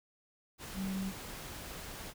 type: tone in noise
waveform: sine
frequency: 191.8 Hz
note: G3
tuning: 37 cents flat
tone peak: -34 dBFS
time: 0.74-1.13 s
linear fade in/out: 50 ms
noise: pink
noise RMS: -45 dBFS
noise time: 0.58-2.14 s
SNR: +8 dB
effects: none